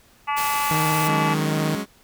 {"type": "harmonic tone", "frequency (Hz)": 288.1, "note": "D4", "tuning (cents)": -33, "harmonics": [3, 4, 5, 6, 7, 8, 9, 10], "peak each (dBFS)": [-24, -25, -38, -40, -32, -37, -33, -39], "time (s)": [0.27, 1.35], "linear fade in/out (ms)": 20}
{"type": "noise", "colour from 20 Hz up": "white", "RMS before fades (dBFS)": -29, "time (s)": [0.36, 1.09], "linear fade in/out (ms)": 20}
{"type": "tone with vibrato", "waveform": "sawtooth", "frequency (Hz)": 155.56, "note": "D#3", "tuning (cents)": 0, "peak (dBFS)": -18, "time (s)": [0.71, 1.75], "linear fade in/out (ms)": 0, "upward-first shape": "sine", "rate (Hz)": 17, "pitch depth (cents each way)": 26}
{"type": "chord", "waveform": "sawtooth", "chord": "F# suspended second", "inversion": "none", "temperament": "just", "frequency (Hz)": [185, 208.1, 277.5], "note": ["F#3", "G#3", "C#4"], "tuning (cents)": [0, 4, 2], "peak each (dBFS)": [-28, -23, -26], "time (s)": [1.05, 1.86], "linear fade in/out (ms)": 50}
{"effects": ["pink hiss -55 dBFS RMS until 2.03 s"]}